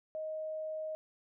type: tone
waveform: sine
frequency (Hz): 626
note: D#5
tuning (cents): +10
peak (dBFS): -36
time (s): 0.15-0.95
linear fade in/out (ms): 0
effects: none